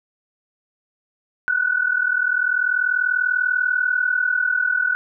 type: tone pair together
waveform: sine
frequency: 1462.7 / 1503 Hz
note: F#6 / F#6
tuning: -20 / +27 cents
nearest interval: unison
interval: 47 cents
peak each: -20 dBFS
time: 1.48-4.95 s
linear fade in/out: 0 ms
effects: none